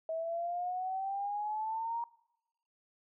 sine exponential sweep, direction up, 642 to 944 Hz, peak -33 dBFS, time 0.09-2.04 s, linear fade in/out 2 ms, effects noise-tail reverb RT60 0.9 s tail -23 dB re dry

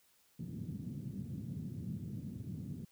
white band-pass noise, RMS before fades -43 dBFS, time 0.39-2.85 s, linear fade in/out 5 ms, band 100 to 200 Hz, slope 24 dB/octave, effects white hiss -70 dBFS RMS until 2.91 s

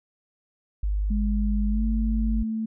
sine tone, 50.6 Hz, G#1, 44 cents flat, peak -22 dBFS, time 0.83-2.43 s, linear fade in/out 5 ms
sine tone with pitch glide, 207.7 to 221.3 Hz, G#3 to A3, 0 to +10 cents, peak -25 dBFS, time 1.1-2.66 s, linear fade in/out 10 ms, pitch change +110 cents, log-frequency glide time 1.69-1.84 s
effects none

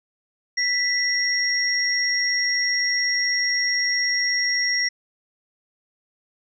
sine tone pair together, 1975.5 / 5584 Hz, B6 / F8, 0 / -1 cents, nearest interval octave + tritone, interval 1799 cents, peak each -22 dBFS, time 0.57-4.89 s, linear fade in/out 10 ms, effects none

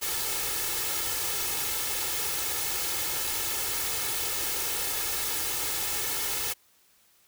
white noise with comb filter, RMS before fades -30 dBFS, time 0.01-6.54 s, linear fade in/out 20 ms, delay 2.3 ms, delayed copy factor +0.65, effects white hiss -63 dBFS RMS until 7.27 s

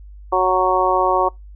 harmonic tone, 185 Hz, F#3, in tune, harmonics 2 / 3 / 4 / 5 / 6, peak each -21 / -21 / -20 / -20 / -19 dBFS, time 0.32-1.29 s, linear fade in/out 10 ms, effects noise-tail reverb RT60 0.2 s tail -26 dB re dry + added 50 Hz sine -36 dBFS peak until 1.55 s

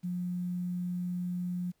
sine tone with quantisation, 178.4 Hz, F3, 37 cents sharp, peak -31 dBFS, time 0.03-1.72 s, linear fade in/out 20 ms, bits 10, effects pink hiss -75 dBFS RMS until 1.8 s

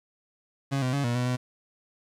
30% pulse tone with pitch steps, 137.7 / 127.5 / 141.1 / 120 / 124 / 125.4 Hz, C#3 / C3 / C#3 / B2 / B2 / B2, -11 / -44 / +31 / -49 / +7 / +27 cents, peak -22 dBFS, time 0.71-1.37 s, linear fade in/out 20 ms, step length 110 ms, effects low-pass 9000 Hz 12 dB/octave + 10-bit

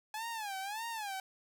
sawtooth tone with vibrato, 843 Hz, G#5, 26 cents sharp, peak -34 dBFS, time 0.14-1.2 s, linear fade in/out 2 ms, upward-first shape sine, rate 1.7 Hz, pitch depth 170 cents each way, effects none

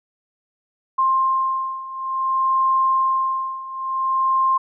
sine beating tone pair, 1056 / 1056.56 Hz, C6 / C6, +16 / +17 cents, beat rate 0.56 Hz, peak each -22 / -19 dBFS, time 0.98-4.58 s, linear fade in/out 10 ms, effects none

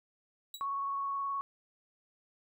sawtooth tone with exponential decay, 3893 Hz, B7, 26 cents flat, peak -35 dBFS, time 0.54-0.66 s, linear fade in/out 2 ms, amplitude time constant 25 ms
sine tone with vibrato, 1108.7 Hz, C#6, in tune, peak -32 dBFS, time 0.61-1.41 s, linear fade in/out 0 ms, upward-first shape square, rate 19 Hz, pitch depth 11 cents each way
effects none

